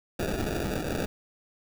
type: noise with sample-and-hold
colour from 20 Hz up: white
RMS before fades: -30 dBFS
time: 0.19-1.06 s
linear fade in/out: 5 ms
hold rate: 1050 Hz
effects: none